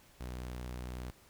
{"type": "tone", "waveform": "sawtooth", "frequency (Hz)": 61.74, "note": "B1", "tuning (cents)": 0, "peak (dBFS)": -36, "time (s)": [0.2, 1.11], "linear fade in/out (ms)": 10, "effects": ["pink hiss -62 dBFS RMS until 1.29 s"]}